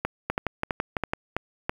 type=two click trains; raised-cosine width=0.5 ms; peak=-10 / -10 dBFS; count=6 / 6; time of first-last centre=0.3-1.135 / 0.05-1.695 s; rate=5.99 / 3.04 Hz; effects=7-bit